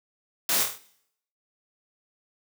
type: noise with echo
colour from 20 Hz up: white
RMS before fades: -25 dBFS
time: 0.49-0.63 s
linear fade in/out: 2 ms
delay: 25 ms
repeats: 6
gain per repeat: -4 dB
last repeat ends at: 0.78 s
effects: noise-tail reverb RT60 0.7 s tail -18 dB re dry + high-pass 150 Hz 12 dB/octave